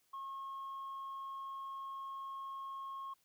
sine tone, 1084 Hz, C#6, 39 cents flat, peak -40 dBFS, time 0.13-3.14 s, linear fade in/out 10 ms, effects tanh soft clip ceiling -40 dBFS + white hiss -75 dBFS RMS until 3.24 s

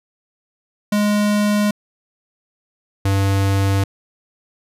square tone pair in turn, 207.7 / 98.02 Hz, G#3 / G2, 0 / 0 cents, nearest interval octave + minor second, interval 1300 cents, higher first, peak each -15 / -15 dBFS, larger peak neither, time 0.92-1.71 / 3.05-3.84 s, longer neither, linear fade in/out 5 ms, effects resampled to 32000 Hz

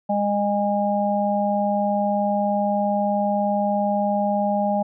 harmonic tone, 204.2 Hz, G#3, 29 cents flat, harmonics 1 / 3 / 4, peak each -23 / -23 / -23 dBFS, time 0.09-4.83 s, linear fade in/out 10 ms, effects none

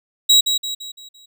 35% pulse tone with echo, 3856 Hz, B7, 42 cents flat, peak -7 dBFS, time 0.29-0.41 s, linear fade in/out 10 ms, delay 170 ms, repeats 5, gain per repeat -7 dB, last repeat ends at 1.26 s, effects none

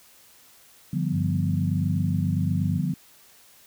sine chord, G dominant seventh, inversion second, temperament equal, 146.83 / 174.61 / 196 / 246.9 Hz, D3 / F3 / G3 / B3, 0 / 0 / 0 / 0 cents, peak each -27 / -26 / -32 / -32 dBFS, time 0.93-2.94 s, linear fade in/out 5 ms
sine tone, 98 Hz, G2, in tune, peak -26 dBFS, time 1.11-2.81 s, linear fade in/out 50 ms
effects white hiss -54 dBFS RMS until 3.66 s

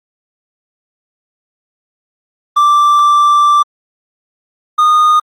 triangle tone pair in turn, 1174 / 1228.3 Hz, D6 / D#6, -1 / -23 cents, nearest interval minor second, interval 78 cents, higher second, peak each -4 dBFS, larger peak neither, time 2.56-3.63 / 4.78-5.2 s, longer first, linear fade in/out 10 ms, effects Opus 24 kbps

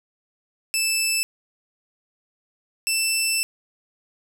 15% pulse tone pair in turn, 2637 / 2661 Hz, E7 / E7, 0 / +16 cents, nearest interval unison, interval 16 cents, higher second, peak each -13 dBFS, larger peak neither, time 0.74-1.23 / 2.87-3.43 s, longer second, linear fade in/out 0 ms, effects none

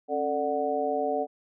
harmonic tone with a mistuned harmonic, 147.9 Hz, D3, 13 cents sharp, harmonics 2 / 3 / 4 / 5, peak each -34 / -30 / -30 / -29 dBFS, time 0.08-1.27 s, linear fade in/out 50 ms, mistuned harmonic 2, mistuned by -140 cents, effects none

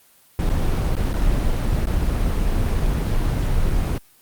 brown noise with dropouts, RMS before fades -19 dBFS, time 0.39-3.98 s, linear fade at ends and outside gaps 1 ms, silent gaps 0.493-0.499 / 0.954-0.966 / 1.131-1.139 / 1.856-1.87 s, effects white hiss -54 dBFS RMS until 4.21 s + Opus 24 kbps

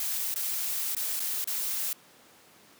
blue noise with dropouts, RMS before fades -31 dBFS, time 0-1.93 s, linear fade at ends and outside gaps 2 ms, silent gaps 0.342-0.359 / 0.95-0.966 / 1.196-1.202 / 1.443-1.473 s, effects pink hiss -56 dBFS RMS until 2.79 s + high-pass 200 Hz 12 dB/octave

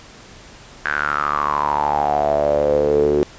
sawtooth tone with band-pass filter sweep, 73.42 Hz, D2, in tune, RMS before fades -18 dBFS, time 0.85-3.23 s, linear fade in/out 0 ms, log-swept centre 1600 to 380 Hz, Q 9, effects pink hiss -42 dBFS RMS until 3.38 s + resampled to 16000 Hz

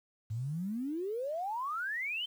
sine exponential sweep, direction up, 103.7 to 3144 Hz, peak -33 dBFS, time 0.3-2.26 s, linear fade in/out 10 ms, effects 10-bit

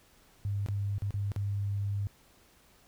sine tone with dropouts, 100.6 Hz, G2, 45 cents sharp, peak -29 dBFS, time 0.45-2.07 s, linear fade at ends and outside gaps 0 ms, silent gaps 0.662-0.686 / 0.982-1.021 / 1.107-1.141 / 1.318-1.362 s, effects pink hiss -62 dBFS RMS until 2.87 s

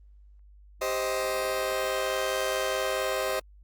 sawtooth chord, C minor, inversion second, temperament just, 392.4 / 523.3 / 627.9 Hz, G4 / C5 / Eb5, +2 / 0 / +16 cents, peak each -30 / -26 / -27 dBFS, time 0.81-3.4 s, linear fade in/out 10 ms, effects added 50 Hz sine -50 dBFS peak until 3.63 s + Opus 24 kbps

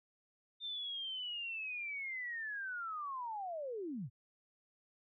sine linear sweep, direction down, 3615 to 100.2 Hz, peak -39 dBFS, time 0.6-4.1 s, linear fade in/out 50 ms, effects none

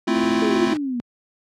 square chord, F major seventh, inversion first, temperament equal, 220 / 261.6 / 329.6 / 349.2 Hz, A3 / C4 / E4 / F4, 0 / 0 / 0 / 0 cents, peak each -24 dBFS, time 0.07-0.74 s, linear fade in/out 10 ms
pink noise, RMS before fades -33 dBFS, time 0.15-0.77 s, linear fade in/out 0 ms
sine exponential sweep, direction down, 440 to 233.1 Hz, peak -22 dBFS, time 0.42-1 s, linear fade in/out 0 ms
effects high-pass 100 Hz 12 dB/octave + low-pass 5000 Hz 12 dB/octave

